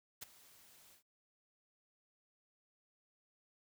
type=noise with ADSR envelope; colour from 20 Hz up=white; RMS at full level=-44 dBFS; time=0.21-1.03 s; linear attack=17 ms; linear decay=14 ms; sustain=-19 dB; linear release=99 ms; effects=none